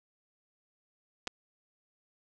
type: clicks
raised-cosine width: 0.2 ms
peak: -18 dBFS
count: 2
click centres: 1.272 / 1.276 s
effects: none